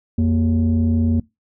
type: tone pair together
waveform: sine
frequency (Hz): 87.31 / 233.1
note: F2 / A#3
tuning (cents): 0 / 0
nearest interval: octave + perfect fourth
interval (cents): 1700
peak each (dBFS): -15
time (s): 0.18-1.2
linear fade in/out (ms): 5
effects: noise-tail reverb RT60 0.2 s tail -22 dB re dry + tanh soft clip ceiling -11 dBFS